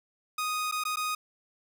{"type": "tone with dropouts", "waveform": "sawtooth", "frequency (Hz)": 1244.5, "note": "D#6", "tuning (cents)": 0, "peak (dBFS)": -25, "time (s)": [0.38, 1.15], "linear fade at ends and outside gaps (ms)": 5, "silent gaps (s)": [[0.714, 0.722], [0.838, 0.851], [0.959, 0.969]], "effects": []}